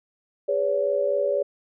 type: tone cluster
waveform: sine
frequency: 407.4 / 505 / 569 Hz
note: G#4 / B4 / C#5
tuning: -33 / +39 / +45 cents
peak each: -27 / -28 / -22 dBFS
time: 0.48-1.43 s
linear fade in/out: 10 ms
effects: none